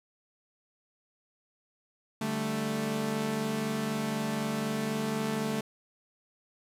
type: chord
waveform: sawtooth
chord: D suspended fourth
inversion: none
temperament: equal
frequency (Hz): 146.83 / 196 / 220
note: D3 / G3 / A3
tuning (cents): 0 / 0 / 0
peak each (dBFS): -33 / -33 / -27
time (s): 2.21-5.61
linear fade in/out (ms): 5
effects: resampled to 32000 Hz + 9-bit